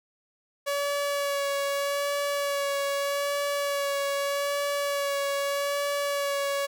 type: tone with vibrato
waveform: sawtooth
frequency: 566 Hz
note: C#5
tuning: 36 cents sharp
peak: -22 dBFS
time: 0.66-6.67 s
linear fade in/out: 20 ms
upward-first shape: sine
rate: 0.81 Hz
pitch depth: 16 cents each way
effects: none